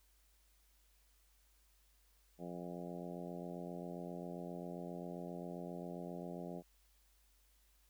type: harmonic tone with a mistuned harmonic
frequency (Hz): 87.5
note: F2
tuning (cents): +4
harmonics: 2 / 3 / 4 / 5 / 6 / 7 / 8 / 9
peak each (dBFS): -47 / -51 / -51 / -53 / -54 / -52 / -55 / -59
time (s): 2.38-6.63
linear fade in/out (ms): 50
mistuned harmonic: 9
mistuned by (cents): +39
effects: added 50 Hz sine -70 dBFS peak until 7.89 s + white hiss -74 dBFS RMS until 7.89 s